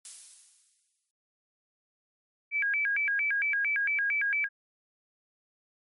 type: noise with exponential decay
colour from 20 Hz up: violet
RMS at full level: -36 dBFS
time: 0.05-1.11 s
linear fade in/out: 1 ms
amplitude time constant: 230 ms
type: tone with vibrato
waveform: sine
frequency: 1943 Hz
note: B6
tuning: 29 cents flat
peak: -25 dBFS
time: 2.51-4.49 s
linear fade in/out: 50 ms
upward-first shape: square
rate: 4.4 Hz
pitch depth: 300 cents each way
effects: MP3 48 kbps